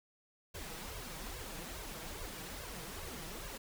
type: noise with flanger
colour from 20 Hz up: pink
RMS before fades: -45 dBFS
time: 0.54-3.58 s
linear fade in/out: 10 ms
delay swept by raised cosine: 1.8 to 6.3 ms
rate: 2.4 Hz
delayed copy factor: +1
effects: none